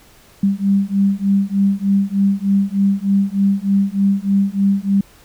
sine beating tone pair, 196 / 199.3 Hz, G3 / G3, 0 / +29 cents, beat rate 3.3 Hz, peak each -16 dBFS, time 0.43-5.01 s, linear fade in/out 5 ms, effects pink hiss -48 dBFS RMS until 5.24 s

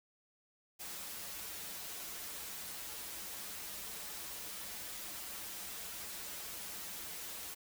white noise with comb filter, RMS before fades -45 dBFS, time 0.79-7.55 s, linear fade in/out 20 ms, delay 7.7 ms, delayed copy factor -0.8, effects none

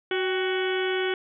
harmonic tone with a mistuned harmonic, 372.6 Hz, F#4, 12 cents sharp, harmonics 1 / 2 / 3 / 4 / 5 / 6 / 7 / 8 / 9, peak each -25 / -36 / -40 / -32 / -37 / -35 / -44 / -36 / -38 dBFS, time 0.11-1.14 s, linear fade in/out 2 ms, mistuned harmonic 2, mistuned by +79 cents, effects none

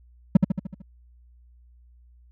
triangle tone with echo, 187.8 Hz, F#3, 26 cents sharp, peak -6 dBFS, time 0.35-0.37 s, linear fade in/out 5 ms, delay 75 ms, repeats 6, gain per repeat -5 dB, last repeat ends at 0.82 s, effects added 60 Hz sine -51 dBFS peak until 2.31 s

